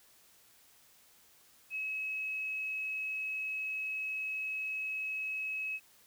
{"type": "tone", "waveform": "sine", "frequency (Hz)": 2568, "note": "E7", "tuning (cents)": -46, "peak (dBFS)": -34, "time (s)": [1.7, 5.8], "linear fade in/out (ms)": 50, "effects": ["white hiss -63 dBFS RMS until 6.06 s"]}